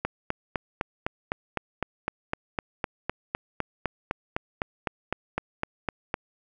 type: click train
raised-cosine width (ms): 0.5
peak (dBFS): -11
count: 25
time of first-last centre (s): 0.05-6.141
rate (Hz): 3.94
effects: none